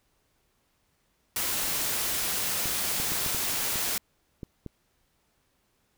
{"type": "noise", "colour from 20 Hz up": "white", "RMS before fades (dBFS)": -29, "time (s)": [1.36, 3.98], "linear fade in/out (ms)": 2}
{"type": "clicks", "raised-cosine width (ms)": 3, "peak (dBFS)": -24, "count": 8, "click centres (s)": [2.657, 3, 3.12, 3.263, 3.347, 3.758, 4.432, 4.663]}
{"effects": ["pink hiss -71 dBFS RMS until 5.97 s"]}